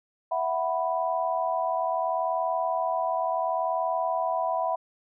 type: chord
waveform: sine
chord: E suspended second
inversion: none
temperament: equal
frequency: 659.3 / 740 / 987.8 Hz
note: E5 / F#5 / B5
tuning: 0 / 0 / 0 cents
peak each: -28 / -29 / -29 dBFS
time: 0.31-4.76 s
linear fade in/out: 10 ms
effects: none